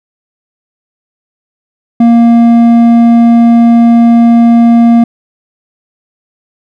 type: tone with hard clipping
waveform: sine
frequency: 233.6 Hz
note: A#3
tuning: 4 cents sharp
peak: -3 dBFS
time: 2-5.04 s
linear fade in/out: 5 ms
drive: 6 dB
effects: none

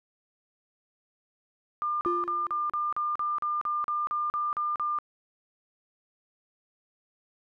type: tone bursts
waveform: sine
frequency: 1200 Hz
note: D6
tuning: 37 cents sharp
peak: -26 dBFS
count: 14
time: 1.82-4.987 s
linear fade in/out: 0 ms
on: 190 ms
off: 39 ms
type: tone with exponential decay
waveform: triangle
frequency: 349.2 Hz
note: F4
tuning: in tune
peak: -23 dBFS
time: 2.06-2.71 s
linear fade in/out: 0 ms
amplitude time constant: 140 ms
effects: none

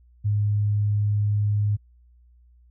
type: tone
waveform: sine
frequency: 103.83 Hz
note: G#2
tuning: in tune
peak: -19 dBFS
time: 0.24-1.77 s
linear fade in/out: 20 ms
effects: added 60 Hz sine -52 dBFS peak until 2.7 s

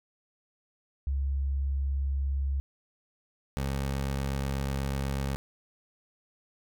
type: tone pair in turn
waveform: sine / 20% pulse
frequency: 68.6 / 68.17 Hz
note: C#2 / C#2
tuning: -17 / -28 cents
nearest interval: unison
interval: 11 cents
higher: first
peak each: -26 / -24 dBFS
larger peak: second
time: 1.07-2.6 / 3.57-5.36 s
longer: second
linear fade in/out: 0 ms
effects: none

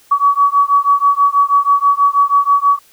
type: beating tone pair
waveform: sine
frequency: 1131 / 1137.2 Hz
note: C#6 / C#6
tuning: +34 / +44 cents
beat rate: 6.2 Hz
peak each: -12 dBFS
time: 0.11-2.79 s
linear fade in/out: 10 ms
effects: white hiss -49 dBFS RMS until 2.92 s

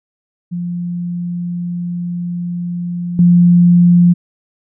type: tone with level steps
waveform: sine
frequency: 174.8 Hz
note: F3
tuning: 2 cents sharp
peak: -18 / -5 dBFS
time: 0.51-4.14 s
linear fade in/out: 20 ms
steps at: 3.19 s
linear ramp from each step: 2 ms
effects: none

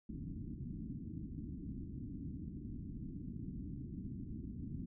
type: low-pass noise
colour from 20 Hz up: white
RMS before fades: -45 dBFS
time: 0.09-4.86 s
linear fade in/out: 5 ms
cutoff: 290 Hz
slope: 48 dB/octave
effects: none

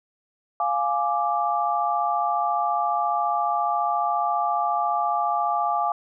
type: chord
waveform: sine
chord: D diminished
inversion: first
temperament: equal with one note detuned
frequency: 698.5 / 833 / 1174.7 Hz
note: F5 / Ab5 / D6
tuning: 0 / +5 / 0 cents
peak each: -25 dBFS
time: 0.6-5.92 s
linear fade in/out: 2 ms
effects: none

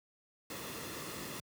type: noise with comb filter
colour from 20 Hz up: pink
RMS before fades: -43 dBFS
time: 0.5-1.4 s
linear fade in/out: 2 ms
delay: 1.3 ms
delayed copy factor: -0.5
effects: high-pass 100 Hz 12 dB/octave

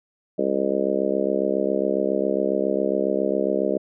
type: harmonic tone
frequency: 67.3 Hz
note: C2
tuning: 49 cents sharp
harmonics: 3 / 4 / 5 / 6 / 7 / 8 / 9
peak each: -29 / -30 / -27 / -26 / -27 / -29 / -26 dBFS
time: 0.38-3.78 s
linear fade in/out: 10 ms
effects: none

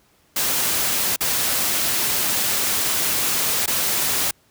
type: noise with dropouts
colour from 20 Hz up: white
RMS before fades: -21 dBFS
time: 0.36-4.31 s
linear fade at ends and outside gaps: 5 ms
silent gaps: 1.162-1.206 / 3.661-3.676 s
effects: pink hiss -59 dBFS RMS until 4.5 s + high-pass 60 Hz 12 dB/octave

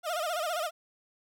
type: tone with vibrato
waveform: 30% pulse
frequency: 660 Hz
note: E5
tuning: 2 cents sharp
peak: -27 dBFS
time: 0.03-0.71 s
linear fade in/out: 50 ms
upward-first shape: sine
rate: 15 Hz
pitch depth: 150 cents each way
effects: none

